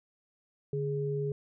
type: tone pair together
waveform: sine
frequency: 145.23 / 415.3 Hz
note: D3 / G#4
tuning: -19 / 0 cents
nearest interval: octave + tritone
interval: 1819 cents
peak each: -32 / -32 dBFS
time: 0.73-1.32 s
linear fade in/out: 2 ms
effects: none